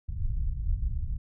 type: low-pass noise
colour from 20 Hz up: pink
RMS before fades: -29 dBFS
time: 0.08-1.18 s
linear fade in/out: 10 ms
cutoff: 100 Hz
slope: 24 dB/octave
effects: none